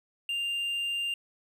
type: tone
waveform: triangle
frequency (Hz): 2794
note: F7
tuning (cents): 0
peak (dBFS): -27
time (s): 0.29-1.14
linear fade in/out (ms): 2
effects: none